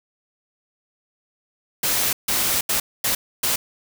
white noise bursts at uneven times, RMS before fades -21 dBFS, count 5, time 1.83-2.13 / 2.28-2.61 / 2.69-2.8 / 3.04-3.15 / 3.43-3.56 s, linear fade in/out 5 ms, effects none

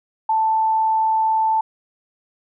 sine tone, 882 Hz, A5, 4 cents sharp, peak -15 dBFS, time 0.29-1.61 s, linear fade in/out 5 ms, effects none

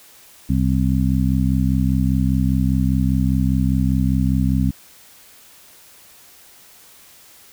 harmonic tone, 65 Hz, C2, 11 cents flat, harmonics 1 / 2 / 3 / 4, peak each -20 / -20 / -20 / -22 dBFS, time 0.49-4.71 s, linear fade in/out 10 ms, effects white hiss -47 dBFS RMS until 7.52 s

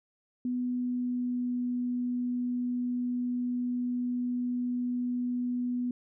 sine tone with pitch glide, 248.1 to 246.1 Hz, B3 to B3, +8 to -6 cents, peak -28 dBFS, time 0.45-5.91 s, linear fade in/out 2 ms, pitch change -14 cents, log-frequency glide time 0.55-1.6 s, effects none

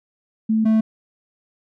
sine / triangle tone pair in turn, 220 / 220 Hz, A3 / A3, 0 / 0 cents, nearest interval unison, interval 0 cents, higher neither, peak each -15 / -11 dBFS, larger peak second, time 0.49-0.65 / 0.65-0.81 s, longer neither, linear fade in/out 10 ms, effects none

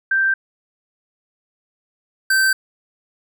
sine / square tone pair in turn, 1568 / 1551.8 Hz, G6 / G6, 0 / -18 cents, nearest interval unison, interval 18 cents, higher first, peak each -14 dBFS, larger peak neither, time 0.11-0.34 / 2.3-2.53 s, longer neither, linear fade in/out 5 ms, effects none

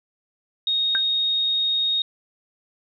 sine tone, 3729 Hz, A#7, in tune, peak -19 dBFS, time 0.67-2.02 s, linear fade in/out 2 ms
sine tone with exponential decay, 1568 Hz, G6, in tune, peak -17 dBFS, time 0.95-1.03 s, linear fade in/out 0 ms, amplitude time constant 16 ms
effects none

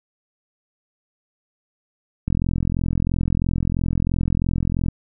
click train, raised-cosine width 5 ms, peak -9 dBFS, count 113, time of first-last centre 2.28-4.885 s, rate 43 Hz, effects none

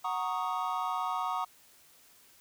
triangle chord, D# minor seventh, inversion first, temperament equal, 740 / 932.3 / 1108.7 / 1244.5 Hz, F#5 / A#5 / C#6 / D#6, 0 / 0 / 0 / 0 cents, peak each -34 dBFS, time 0.04-1.45 s, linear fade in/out 10 ms, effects white hiss -60 dBFS RMS until 2.4 s

